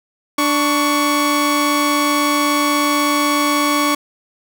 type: tone pair together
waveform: sawtooth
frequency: 293.7 / 1118.5 Hz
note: D4 / C#6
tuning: 0 / +15 cents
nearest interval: octave + major seventh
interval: 2315 cents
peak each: -13 dBFS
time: 0.38-3.95 s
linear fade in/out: 5 ms
effects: 7-bit